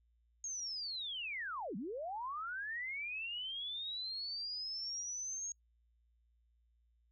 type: linear two-way sweep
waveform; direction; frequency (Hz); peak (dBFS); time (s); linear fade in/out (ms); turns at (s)
sine; down then up; 6590 to 170.1 to 6590; -39; 0.44-5.52; 2; 1.76
effects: noise-tail reverb RT60 0.1 s tail -23 dB re dry + added 58 Hz sine -70 dBFS peak until 7.11 s